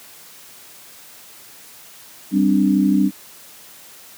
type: chord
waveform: sine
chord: G suspended fourth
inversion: none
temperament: just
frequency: 196 / 261.3 / 294 Hz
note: G3 / C4 / D4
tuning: 0 / -2 / +2 cents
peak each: -16 / -19 / -17 dBFS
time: 2.31-3.11 s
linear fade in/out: 50 ms
effects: white hiss -43 dBFS RMS until 4.17 s + high-pass 100 Hz 12 dB/octave